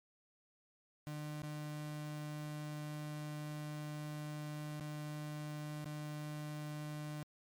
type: tone with dropouts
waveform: 35% pulse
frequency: 150.3 Hz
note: D3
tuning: 40 cents sharp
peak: -40 dBFS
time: 1.07-7.23 s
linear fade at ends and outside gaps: 0 ms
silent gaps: 1.419-1.432 / 4.798-4.808 / 5.844-5.857 s
effects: MP3 96 kbps